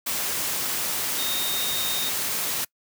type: tone in noise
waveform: sine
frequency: 3700 Hz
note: A#7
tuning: 14 cents flat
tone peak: -28 dBFS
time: 1.18-2.1 s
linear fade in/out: 10 ms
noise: white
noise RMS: -27 dBFS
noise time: 0.06-2.65 s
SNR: -4 dB
effects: noise-tail reverb RT60 0.1 s tail -25 dB re dry + high-pass 100 Hz 12 dB/octave